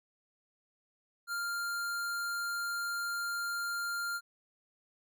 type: tone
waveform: square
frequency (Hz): 1396.9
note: F6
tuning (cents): 0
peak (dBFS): -34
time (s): 1.27-4.21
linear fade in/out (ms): 50
effects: none